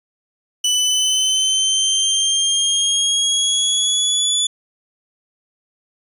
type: exponential sweep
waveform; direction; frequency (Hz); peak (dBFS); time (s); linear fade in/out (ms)
25% pulse; up; 2978 to 3461; -11; 0.64-4.47; 5
effects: resampled to 32000 Hz